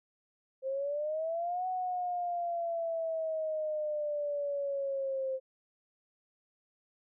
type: exponential two-way sweep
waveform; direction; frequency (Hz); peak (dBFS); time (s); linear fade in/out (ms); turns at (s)
sine; up then down; 523.3 to 744 to 523.3; -31; 0.62-5.4; 50; 1.67
effects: none